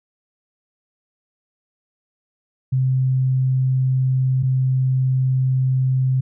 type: tone pair in turn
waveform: sine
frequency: 130.3 / 130.3 Hz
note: C3 / C3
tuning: -7 / -7 cents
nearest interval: unison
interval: 0 cents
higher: neither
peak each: -15 dBFS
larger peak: neither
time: 2.72-4.43 / 4.43-6.21 s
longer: second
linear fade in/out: 10 ms
effects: none